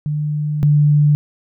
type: tone pair in turn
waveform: sine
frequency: 149.7 / 147.72 Hz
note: D3 / D3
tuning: +33 / +10 cents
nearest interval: unison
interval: 23 cents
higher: first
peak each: -17 / -9 dBFS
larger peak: second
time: 0.06-0.63 / 0.63-1.15 s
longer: first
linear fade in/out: 0 ms
effects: none